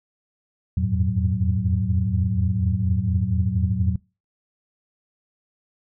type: tone cluster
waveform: sine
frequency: 83.7 / 87.9 / 100.4 / 112.6 / 185.8 Hz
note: E2 / F2 / G2 / A2 / F#3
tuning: +27 / +12 / +42 / +40 / +7 cents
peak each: -25 dBFS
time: 0.77-3.96 s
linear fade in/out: 5 ms
effects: noise-tail reverb RT60 0.3 s tail -25 dB re dry + tanh soft clip ceiling -7 dBFS